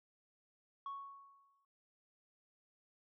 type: tone with exponential decay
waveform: sine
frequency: 1108.7 Hz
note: C#6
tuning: in tune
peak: -38 dBFS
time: 0.86-1.65 s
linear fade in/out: 2 ms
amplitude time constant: 170 ms
effects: tanh soft clip ceiling -39 dBFS